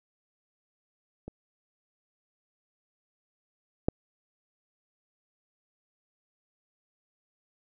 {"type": "clicks", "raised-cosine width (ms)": 2, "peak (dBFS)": [-26, -10], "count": 2, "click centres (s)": [1.28, 3.885], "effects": []}